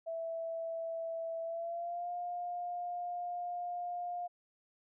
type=tone with pitch glide; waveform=sine; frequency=659.3 to 706.6 Hz; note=E5 to F5; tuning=0 to +20 cents; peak=-36 dBFS; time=0.06-4.28 s; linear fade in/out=20 ms; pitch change=+120 cents; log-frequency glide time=1.42-2.11 s; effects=none